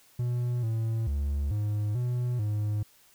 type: tone with pitch steps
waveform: triangle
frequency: 121.9 / 112.6 / 71.1 / 104.8 / 122.9 / 105.2 Hz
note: B2 / A2 / C#2 / G#2 / B2 / G#2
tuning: -22 / +40 / +45 / +16 / -8 / +23 cents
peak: -24 dBFS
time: 0.19-2.83 s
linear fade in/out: 5 ms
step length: 440 ms
effects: white hiss -60 dBFS RMS until 3.14 s